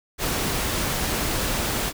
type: noise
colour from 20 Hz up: pink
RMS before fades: -25 dBFS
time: 0.18-1.93 s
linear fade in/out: 50 ms
effects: none